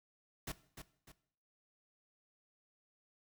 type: noise with echo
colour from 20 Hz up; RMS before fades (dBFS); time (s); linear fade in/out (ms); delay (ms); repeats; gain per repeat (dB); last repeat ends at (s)
pink; -42; 0.47-0.52; 5; 300; 2; -8; 1.12
effects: noise-tail reverb RT60 0.6 s tail -17 dB re dry